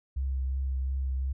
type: tone with vibrato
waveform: sine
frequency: 66.2 Hz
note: C2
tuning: 21 cents sharp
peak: -27 dBFS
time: 0.16-1.33 s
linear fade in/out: 10 ms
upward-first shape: triangle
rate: 2.8 Hz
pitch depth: 24 cents each way
effects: none